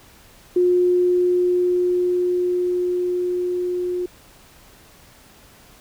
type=tone with level ramp; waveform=sine; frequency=358.2 Hz; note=F4; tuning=44 cents sharp; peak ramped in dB=-13 to -21 dBFS; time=0.56-4.06 s; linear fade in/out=5 ms; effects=pink hiss -49 dBFS RMS until 5.8 s